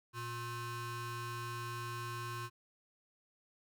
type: ring-modulated tone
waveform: 35% pulse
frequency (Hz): 474.4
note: A#4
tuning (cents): +30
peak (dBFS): -35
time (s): 0.13-2.5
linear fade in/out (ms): 50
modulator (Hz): 592
effects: none